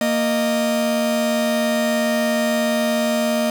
45% pulse tone pair together, 231.7 / 618 Hz, A#3 / D#5, -10 / -12 cents, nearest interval octave + perfect fourth, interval 1698 cents, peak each -20 dBFS, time 0.01-3.5 s, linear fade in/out 2 ms, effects none

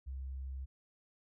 sine tone, 66.3 Hz, C2, 23 cents sharp, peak -39 dBFS, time 0.06-0.66 s, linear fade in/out 20 ms, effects none

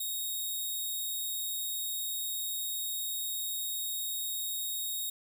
5% pulse tone, 3757 Hz, A#7, 13 cents sharp, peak -25 dBFS, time 0-5.1 s, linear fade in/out 5 ms, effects none

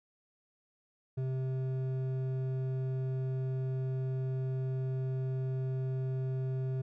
sine tone with hard clipping, 130.81 Hz, C3, in tune, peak -33 dBFS, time 1.17-6.82 s, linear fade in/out 10 ms, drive 8 dB, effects none

